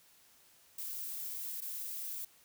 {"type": "noise with dropouts", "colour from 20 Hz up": "violet", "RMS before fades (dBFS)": -41, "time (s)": [0.78, 2.25], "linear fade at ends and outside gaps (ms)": 5, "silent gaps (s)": [1.607, 1.617], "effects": ["white hiss -64 dBFS RMS until 2.44 s"]}